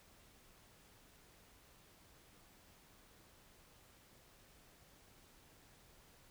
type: silence
effects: pink hiss -65 dBFS RMS until 6.3 s